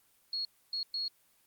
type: tone bursts at uneven times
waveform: sine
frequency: 4317 Hz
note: C#8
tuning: 47 cents flat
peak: -32 dBFS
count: 3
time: 0.33-0.45 / 0.73-0.83 / 0.94-1.08 s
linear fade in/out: 2 ms
effects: white hiss -68 dBFS RMS until 1.46 s + Opus 24 kbps